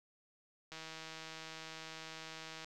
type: click train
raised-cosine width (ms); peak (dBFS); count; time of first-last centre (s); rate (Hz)
0.2; -30; 309; 0.72-2.645; 160
effects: none